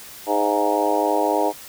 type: harmonic tone with a mistuned harmonic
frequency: 103.83 Hz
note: G#2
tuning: in tune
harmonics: 3 / 4 / 5 / 6 / 7 / 8 / 9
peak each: -25 / -25 / -25 / -25 / -25 / -25 / -25 dBFS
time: 0.26-1.53 s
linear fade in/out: 50 ms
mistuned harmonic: 7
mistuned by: -37 cents
effects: white hiss -40 dBFS RMS until 1.68 s